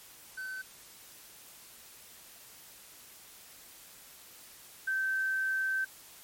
triangle / sine tone pair in turn, 1527 / 1549.2 Hz, G6 / G6, -46 / -21 cents, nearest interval unison, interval 25 cents, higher second, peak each -35 / -28 dBFS, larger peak second, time 0.37-0.62 / 4.87-5.85 s, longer second, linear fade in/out 10 ms, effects white hiss -53 dBFS RMS until 6.23 s + MP3 64 kbps

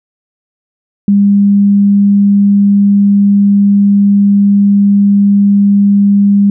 sine tone, 201.2 Hz, G3, 45 cents sharp, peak -4 dBFS, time 1.08-6.5 s, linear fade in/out 2 ms, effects none

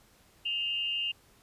sine tone with amplitude modulation, 2808 Hz, F7, 9 cents sharp, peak -26 dBFS, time 0.45-1.12 s, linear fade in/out 10 ms, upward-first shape sine, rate 228 Hz, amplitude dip 65%, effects pink hiss -62 dBFS RMS until 1.42 s + resampled to 32000 Hz

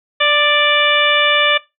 harmonic tone with a mistuned harmonic, 587.3 Hz, D5, in tune, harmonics 1 / 2 / 3 / 4 / 5 / 6, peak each -18 / -18 / -18 / -18 / -18 / -18 dBFS, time 0.2-1.58 s, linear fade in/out 10 ms, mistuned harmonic 2, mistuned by +16 cents, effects noise-tail reverb RT60 0.2 s tail -19 dB re dry

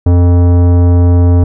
sine tone with tanh clipping, 87.8 Hz, F2, 10 cents sharp, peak -6 dBFS, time 0.06-1.44 s, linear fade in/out 5 ms, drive 16 dB, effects none

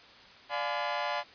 sawtooth chord, D diminished seventh, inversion none, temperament just, 587.3 / 704.8 / 845.8 / 1014.9 Hz, D5 / F5 / Ab5 / Cb6, 0 / +16 / +31 / +47 cents, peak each -32 dBFS, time 0.49-1.24 s, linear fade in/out 50 ms, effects white hiss -53 dBFS RMS until 1.34 s + resampled to 11025 Hz

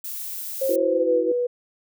violet noise, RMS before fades -32 dBFS, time 0.04-0.76 s, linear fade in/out 5 ms
sine tone with pitch glide, 536 to 488.7 Hz, C5 to B4, +42 to -18 cents, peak -20 dBFS, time 0.61-1.47 s, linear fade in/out 10 ms, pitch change -160 cents, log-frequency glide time 0.83-1.18 s
sine chord, E suspended second, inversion none, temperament just, 329.6 / 370.8 / 494.4 Hz, E4 / F#4 / B4, 0 / +4 / +2 cents, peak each -26 dBFS, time 0.69-1.32 s, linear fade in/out 5 ms
effects none

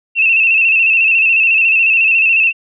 sine tone with vibrato, 2656 Hz, E7, 12 cents sharp, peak -8 dBFS, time 0.15-2.53 s, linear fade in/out 50 ms, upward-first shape square, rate 14 Hz, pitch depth 43 cents each way, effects none

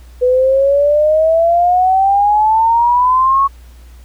sine exponential sweep, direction up, 493.9 to 1112 Hz, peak -8 dBFS, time 0.21-3.48 s, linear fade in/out 20 ms, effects added 60 Hz sine -35 dBFS peak until 4.04 s + pink hiss -49 dBFS RMS until 4.04 s

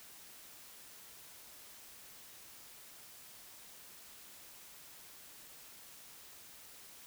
silence, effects white hiss -55 dBFS RMS until 7.06 s

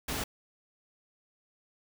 pink noise, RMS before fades -34 dBFS, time 0.08-0.24 s, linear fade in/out 5 ms, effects none

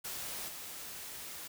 white noise with level steps, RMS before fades -41 / -45 dBFS, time 0.04-1.48 s, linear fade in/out 10 ms, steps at 0.48 s, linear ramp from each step 5 ms, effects none

